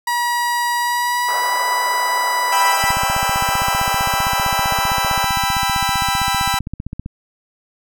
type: tone with pitch glide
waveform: 30% pulse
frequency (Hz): 961 to 986.3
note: B5 to B5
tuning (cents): -48 to -3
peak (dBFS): -14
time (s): 0.07-2.92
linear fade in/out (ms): 5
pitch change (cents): +45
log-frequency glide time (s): 0.77-1.6
type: band-pass noise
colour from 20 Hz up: pink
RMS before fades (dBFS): -27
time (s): 1.28-5.26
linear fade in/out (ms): 5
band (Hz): 610 to 1400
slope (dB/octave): 24
type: chord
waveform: sawtooth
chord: E minor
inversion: first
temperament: just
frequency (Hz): 791.1 / 988.9 / 1318.5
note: G5 / B5 / E6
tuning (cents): +16 / +2 / 0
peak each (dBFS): -17 / -17 / -19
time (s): 2.52-6.59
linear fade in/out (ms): 5
type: click train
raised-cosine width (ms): 5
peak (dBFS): -14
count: 66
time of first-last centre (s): 2.84-7.061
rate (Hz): 15.4
effects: none